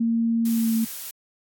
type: tone with pitch glide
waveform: sine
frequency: 229.6 to 225.5 Hz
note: A#3 to A3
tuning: -26 to +43 cents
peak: -19 dBFS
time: 0-0.85 s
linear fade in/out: 10 ms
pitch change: -31 cents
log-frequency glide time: 0.5-0.73 s
type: noise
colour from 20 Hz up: blue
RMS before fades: -34 dBFS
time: 0.45-1.11 s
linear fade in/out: 5 ms
effects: AAC 64 kbps